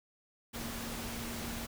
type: tone in noise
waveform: sine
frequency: 233.1 Hz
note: A#3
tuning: in tune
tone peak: -43 dBFS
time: 0.53-1.67 s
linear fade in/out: 20 ms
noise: pink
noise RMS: -41 dBFS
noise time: 0.53-1.67 s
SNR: -5 dB
effects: none